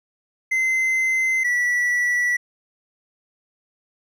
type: tone pair in turn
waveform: triangle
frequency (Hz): 2064 / 1952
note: C7 / B6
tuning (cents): -24 / -21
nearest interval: minor second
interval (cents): 97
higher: first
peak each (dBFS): -16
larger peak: neither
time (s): 0.51-1.44 / 1.44-2.37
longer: neither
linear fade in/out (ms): 10
effects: none